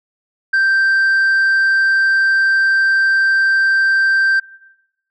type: tone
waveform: sine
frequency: 1568 Hz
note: G6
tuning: in tune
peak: -8 dBFS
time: 0.53-4.4 s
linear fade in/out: 10 ms
effects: noise-tail reverb RT60 0.9 s tail -22 dB re dry + tanh soft clip ceiling -10 dBFS